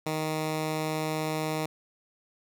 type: tone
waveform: 10% pulse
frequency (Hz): 156.2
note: D#3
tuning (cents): +7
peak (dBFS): -20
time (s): 0.06-1.66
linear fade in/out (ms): 5
effects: none